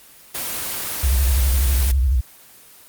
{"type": "noise", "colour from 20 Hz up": "white", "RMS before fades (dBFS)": -26, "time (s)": [0.34, 1.92], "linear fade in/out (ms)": 10}
{"type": "tone with vibrato", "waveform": "sine", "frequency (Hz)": 65, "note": "C2", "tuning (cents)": -11, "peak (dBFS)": -14, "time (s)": [1.03, 2.21], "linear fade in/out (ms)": 10, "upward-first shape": "square", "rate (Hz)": 12, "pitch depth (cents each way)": 140}
{"effects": ["white hiss -46 dBFS RMS until 2.88 s", "Opus 24 kbps"]}